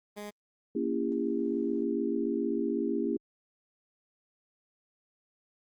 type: tone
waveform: 15% pulse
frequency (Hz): 207.3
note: G#3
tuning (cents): -3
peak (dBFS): -32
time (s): 0.16-0.31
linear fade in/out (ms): 20
type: chord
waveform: sine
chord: A# diminished seventh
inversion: none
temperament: just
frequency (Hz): 233.1 / 279.7 / 335.6 / 402.8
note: A#3 / C#4 / E4 / G4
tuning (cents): 0 / +16 / +31 / +47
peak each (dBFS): -33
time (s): 0.75-3.17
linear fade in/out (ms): 5
effects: Opus 32 kbps